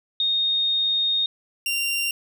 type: tone pair in turn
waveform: sine / sawtooth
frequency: 3701 / 2773 Hz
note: A#7 / F7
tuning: -13 / -13 cents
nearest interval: perfect fourth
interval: 500 cents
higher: first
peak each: -19 dBFS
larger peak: neither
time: 0.2-1.26 / 1.66-2.11 s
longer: first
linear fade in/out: 2 ms
effects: none